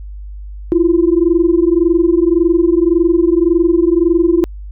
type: tone pair together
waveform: sine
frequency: 329.6 / 351.4 Hz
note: E4 / F4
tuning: 0 / +11 cents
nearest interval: minor second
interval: 111 cents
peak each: -11 dBFS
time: 0.72-4.44 s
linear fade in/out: 0 ms
effects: tanh soft clip ceiling -1 dBFS + added 50 Hz sine -26 dBFS peak until 4.71 s